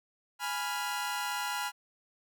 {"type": "chord", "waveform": "sawtooth", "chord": "F diminished", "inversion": "first", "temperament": "equal", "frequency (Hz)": [830.6, 987.8, 1396.9], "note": ["Ab5", "Cb6", "F6"], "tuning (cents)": [0, 0, 0], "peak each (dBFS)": -33, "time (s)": [0.39, 1.72], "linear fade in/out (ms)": 50, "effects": []}